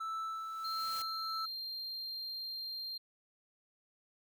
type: tone with tremolo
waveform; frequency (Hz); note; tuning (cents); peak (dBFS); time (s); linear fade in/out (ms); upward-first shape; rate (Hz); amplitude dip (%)
triangle; 1318.5; E6; 0; -34; 0-1.46; 10; sine; 1.5; 35
type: noise with exponential growth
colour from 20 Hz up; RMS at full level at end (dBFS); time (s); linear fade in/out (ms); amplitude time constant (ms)
white; -45; 0.05-1.02; 2; 210
type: tone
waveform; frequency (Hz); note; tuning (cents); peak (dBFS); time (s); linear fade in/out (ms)
triangle; 4186; C8; 0; -38; 0.64-2.98; 10
effects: none